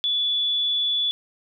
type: tone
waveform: sine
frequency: 3441 Hz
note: A7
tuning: 39 cents flat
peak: -20 dBFS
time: 0.04-1.11 s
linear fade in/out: 0 ms
effects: none